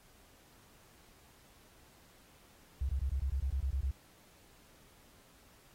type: tone bursts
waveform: sine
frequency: 67 Hz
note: C2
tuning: 42 cents sharp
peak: -30 dBFS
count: 11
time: 2.81-3.911 s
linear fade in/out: 5 ms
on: 81 ms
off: 21 ms
effects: pink hiss -63 dBFS RMS until 5.74 s + AAC 48 kbps